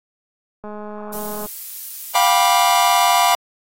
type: click train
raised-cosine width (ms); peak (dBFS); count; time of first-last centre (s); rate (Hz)
1; -20; 173; 0.64-1.459; 210
type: noise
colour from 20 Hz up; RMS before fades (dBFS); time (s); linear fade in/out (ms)
violet; -30; 1.12-2.31; 10
type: chord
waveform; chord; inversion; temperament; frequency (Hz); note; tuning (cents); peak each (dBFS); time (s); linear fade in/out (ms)
45% pulse; G dominant seventh; third; just; 705.6 / 784 / 980 / 1176; F5 / G5 / B5 / D6; +18 / 0 / -14 / +2; -17 / -20 / -17 / -21; 2.15-3.35; 2
effects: AAC 48 kbps